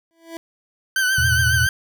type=tone with exponential growth; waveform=25% pulse; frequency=330.6 Hz; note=E4; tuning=5 cents sharp; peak=-24 dBFS; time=0.11-0.37 s; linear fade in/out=0 ms; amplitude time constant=56 ms
type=tone with vibrato; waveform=40% pulse; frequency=1529 Hz; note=G6; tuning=44 cents flat; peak=-16 dBFS; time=0.96-1.69 s; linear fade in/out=2 ms; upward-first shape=triangle; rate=7.3 Hz; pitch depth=59 cents each way
type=chord; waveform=sine; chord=E suspended fourth; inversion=none; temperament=equal; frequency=82.41 / 110 / 123.47 Hz; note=E2 / A2 / B2; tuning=0 / 0 / 0 cents; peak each=-22 / -25 / -23 dBFS; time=1.18-1.67 s; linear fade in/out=5 ms
effects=none